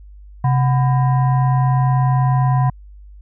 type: tone with frequency modulation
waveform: sine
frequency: 132 Hz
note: C3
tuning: 16 cents sharp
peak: -12 dBFS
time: 0.44-2.7 s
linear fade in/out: 5 ms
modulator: 869 Hz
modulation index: 0.54
effects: added 50 Hz sine -37 dBFS peak until 3.21 s

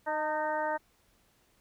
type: harmonic tone with a mistuned harmonic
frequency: 308.1 Hz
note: D#4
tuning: 17 cents flat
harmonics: 1 / 2 / 3 / 4 / 5 / 6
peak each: -43 / -33 / -32 / -42 / -38 / -41 dBFS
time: 0.06-0.78 s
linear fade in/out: 20 ms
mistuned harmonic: 3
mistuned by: -25 cents
effects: pink hiss -68 dBFS RMS until 1.6 s

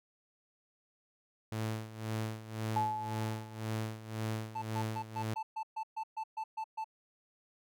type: tone with tremolo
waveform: sawtooth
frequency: 110 Hz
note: A2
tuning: in tune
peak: -29 dBFS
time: 1.52-5.34 s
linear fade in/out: 0 ms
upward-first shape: sine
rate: 1.9 Hz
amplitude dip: 80%
type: tone with exponential decay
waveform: sine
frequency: 860 Hz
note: A5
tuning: 40 cents flat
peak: -27 dBFS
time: 2.76-3.82 s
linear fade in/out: 5 ms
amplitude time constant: 230 ms
type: tone bursts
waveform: triangle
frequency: 880 Hz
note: A5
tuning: in tune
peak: -33 dBFS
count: 12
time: 4.55-6.844 s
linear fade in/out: 10 ms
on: 72 ms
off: 130 ms
effects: none

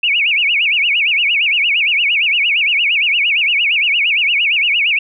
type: tone with vibrato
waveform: sine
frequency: 2531 Hz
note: D#7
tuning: 29 cents sharp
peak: -11 dBFS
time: 0.03-4.99 s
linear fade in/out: 5 ms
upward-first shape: sine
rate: 8.7 Hz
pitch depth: 250 cents each way
effects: none

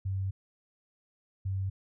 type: tone bursts at uneven times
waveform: sine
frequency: 96.1 Hz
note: G2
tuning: 34 cents flat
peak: -29 dBFS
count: 2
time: 0.05-0.31 / 1.45-1.7 s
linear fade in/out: 10 ms
effects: none

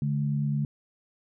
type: tone pair together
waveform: sine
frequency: 144.6 / 214.3 Hz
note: D3 / A3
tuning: -27 / -45 cents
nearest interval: perfect fifth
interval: 682 cents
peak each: -25 / -31 dBFS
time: 0.02-0.65 s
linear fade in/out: 2 ms
effects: none

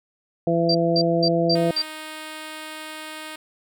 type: harmonic tone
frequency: 168.2 Hz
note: E3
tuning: 35 cents sharp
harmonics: 1 / 2 / 3 / 4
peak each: -23 / -23 / -23 / -23 dBFS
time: 0.47-1.71 s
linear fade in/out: 2 ms
type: tone bursts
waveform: sine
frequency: 4699 Hz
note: D8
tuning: in tune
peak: -19 dBFS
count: 5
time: 0.69-1.82 s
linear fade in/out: 5 ms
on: 58 ms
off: 210 ms
type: tone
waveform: 5% pulse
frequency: 311.1 Hz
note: D#4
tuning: in tune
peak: -22 dBFS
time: 1.55-3.36 s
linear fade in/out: 5 ms
effects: none

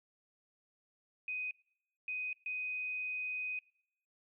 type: tone bursts at uneven times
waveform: sine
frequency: 2502 Hz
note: D#7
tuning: 9 cents sharp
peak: -36 dBFS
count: 3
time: 1.28-1.51 / 2.08-2.33 / 2.46-3.59 s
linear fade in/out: 2 ms
effects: noise-tail reverb RT60 0.7 s tail -23 dB re dry

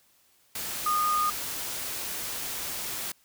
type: tone in noise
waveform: sine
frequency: 1226 Hz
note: D#6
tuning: 26 cents flat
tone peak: -23 dBFS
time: 0.86-1.3 s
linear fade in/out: 5 ms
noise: white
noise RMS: -34 dBFS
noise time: 0.55-3.12 s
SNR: +8 dB
effects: white hiss -64 dBFS RMS until 3.24 s

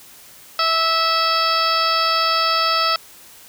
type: harmonic tone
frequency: 654 Hz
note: E5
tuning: 14 cents flat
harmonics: 1 / 2 / 3 / 4 / 5 / 6 / 7 / 8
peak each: -26 / -18 / -29 / -27 / -28 / -29 / -24 / -24 dBFS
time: 0.59-2.96 s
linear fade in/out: 2 ms
effects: white hiss -44 dBFS RMS until 3.48 s

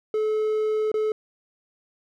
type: tone with dropouts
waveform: triangle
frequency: 431.3 Hz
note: A4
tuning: 35 cents flat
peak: -19 dBFS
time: 0.14-1.12 s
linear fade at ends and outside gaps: 2 ms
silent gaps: 0.917-0.941 s
effects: none

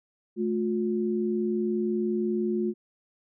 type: tone pair together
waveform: sine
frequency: 217.2 / 357.1 Hz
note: A3 / F4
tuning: -22 / +39 cents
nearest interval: major sixth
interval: 861 cents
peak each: -27 / -27 dBFS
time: 0.36-2.74 s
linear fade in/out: 50 ms
effects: none

